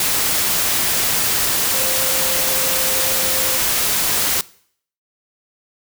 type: tone in noise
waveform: sine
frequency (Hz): 523.3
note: C5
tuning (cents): 0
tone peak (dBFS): -28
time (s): 1.74-3.57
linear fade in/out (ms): 2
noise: white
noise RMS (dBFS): -18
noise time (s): 0-4.41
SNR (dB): -13
effects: noise-tail reverb RT60 0.6 s tail -21 dB re dry